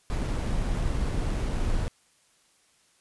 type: noise with sample-and-hold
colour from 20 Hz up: brown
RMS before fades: -27 dBFS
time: 0.1-1.88 s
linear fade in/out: 0 ms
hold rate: 8820 Hz
effects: white hiss -64 dBFS RMS until 3 s + resampled to 24000 Hz